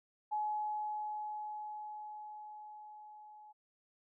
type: tone with level ramp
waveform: sine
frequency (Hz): 847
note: G#5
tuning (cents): +34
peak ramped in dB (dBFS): -32 to -53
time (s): 0.31-3.53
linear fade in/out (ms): 20
effects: none